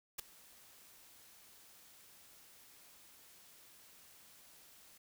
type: noise with ADSR envelope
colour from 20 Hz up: white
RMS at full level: -37 dBFS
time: 0.18-4.98 s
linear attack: 15 ms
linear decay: 4 ms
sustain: -24 dB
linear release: 8 ms
effects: none